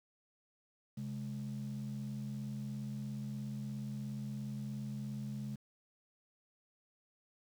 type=ring-modulated tone; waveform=triangle; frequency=171.4 Hz; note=F3; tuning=32 cents flat; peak=-32 dBFS; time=0.97-5.56 s; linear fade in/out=10 ms; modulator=38.5 Hz; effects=tanh soft clip ceiling -34 dBFS + 10-bit